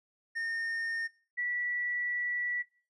triangle / sine tone pair in turn, 1830 / 1951.7 Hz, A#6 / B6, -32 / -21 cents, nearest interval minor second, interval 111 cents, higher second, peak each -30 / -30 dBFS, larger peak neither, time 0.35-1.08 / 1.37-2.63 s, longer second, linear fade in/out 20 ms, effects noise-tail reverb RT60 0.4 s tail -19 dB re dry + resampled to 22050 Hz

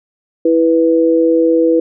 sine tone pair together, 328.8 / 492.6 Hz, E4 / B4, -4 / -5 cents, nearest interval perfect fifth, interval 699 cents, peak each -11 dBFS, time 0.45-1.8 s, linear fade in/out 5 ms, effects none

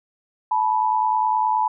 sine tone pair together, 870 / 979.6 Hz, A5 / B5, -20 / -14 cents, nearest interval major second, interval 206 cents, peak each -20 dBFS, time 0.51-1.68 s, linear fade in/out 5 ms, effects none

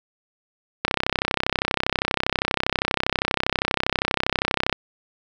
click train, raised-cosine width 0.3 ms, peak -3 dBFS, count 127, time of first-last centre 0.85-4.727 s, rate 32.5 Hz, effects none

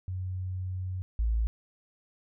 sine tone pair in turn, 92.5 / 55.85 Hz, F#2 / A1, 0 / +27 cents, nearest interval major sixth, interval 873 cents, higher first, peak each -31 / -24 dBFS, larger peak second, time 0.08-1.02 / 1.19-1.47 s, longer first, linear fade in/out 0 ms, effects none

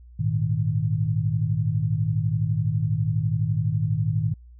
sine chord, Ab suspended second, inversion none, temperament equal with one note detuned, 104.49 / 116.54 / 155.56 Hz, Ab2 / Bb2 / Eb3, +11 / 0 / 0 cents, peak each -25 dBFS, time 0.19-4.34 s, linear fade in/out 10 ms, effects added 60 Hz sine -44 dBFS peak until 4.59 s

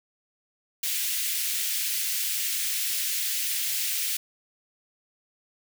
white high-pass noise, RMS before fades -28 dBFS, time 0.83-4.17 s, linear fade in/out 5 ms, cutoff 2000 Hz, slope 24 dB/octave, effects none

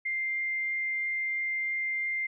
sine tone, 2099 Hz, C7, 5 cents sharp, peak -28 dBFS, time 0.05-2.27 s, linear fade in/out 10 ms, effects none

